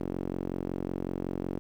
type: tone with band-pass filter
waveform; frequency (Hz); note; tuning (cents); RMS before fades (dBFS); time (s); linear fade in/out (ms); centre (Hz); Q
sawtooth; 45.39; F#1; -32; -34; 0-1.59; 0; 320; 1.6
effects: 10-bit